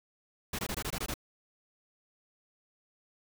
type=noise bursts; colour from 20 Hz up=pink; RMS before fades=-35 dBFS; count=8; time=0.53-1.141 s; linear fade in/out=5 ms; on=58 ms; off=21 ms; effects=none